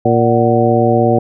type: harmonic tone with a mistuned harmonic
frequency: 116.54 Hz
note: A#2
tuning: in tune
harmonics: 1 / 2 / 3 / 4 / 5 / 6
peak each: -16 / -16 / -16 / -16 / -16 / -16 dBFS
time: 0.05-1.19 s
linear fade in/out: 5 ms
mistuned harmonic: 6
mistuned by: +110 cents
effects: none